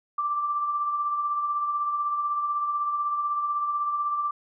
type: tone with tremolo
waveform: sine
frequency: 1174.7 Hz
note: D6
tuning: in tune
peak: -22 dBFS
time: 0.18-4.31 s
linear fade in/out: 5 ms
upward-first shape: triangle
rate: 16 Hz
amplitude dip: 45%
effects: none